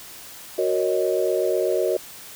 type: chord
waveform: sine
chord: D# minor seventh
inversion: first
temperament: equal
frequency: 370 / 466.2 / 554.4 / 622.3 Hz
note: F#4 / A#4 / C#5 / D#5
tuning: 0 / 0 / 0 / 0 cents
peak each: -23 / -25 / -26 / -25 dBFS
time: 0.58-1.97 s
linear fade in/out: 5 ms
effects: white hiss -41 dBFS RMS until 2.35 s